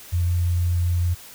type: tone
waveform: sine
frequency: 87.31 Hz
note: F2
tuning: in tune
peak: -18 dBFS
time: 0.12-1.15 s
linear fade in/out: 20 ms
effects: white hiss -43 dBFS RMS until 1.34 s